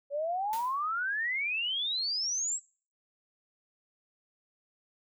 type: exponential sweep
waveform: sine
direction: up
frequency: 554.4 to 7902 Hz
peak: -29 dBFS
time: 0.1-2.6 s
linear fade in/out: 50 ms
type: noise with exponential decay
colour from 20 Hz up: white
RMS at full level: -40 dBFS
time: 0.53-0.85 s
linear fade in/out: 1 ms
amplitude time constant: 69 ms
effects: noise-tail reverb RT60 0.4 s tail -22 dB re dry